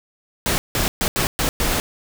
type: noise bursts at uneven times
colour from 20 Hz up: pink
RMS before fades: -20 dBFS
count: 6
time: 0.46-0.58 / 0.75-0.88 / 1.01-1.08 / 1.16-1.27 / 1.39-1.49 / 1.6-1.8 s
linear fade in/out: 0 ms
effects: none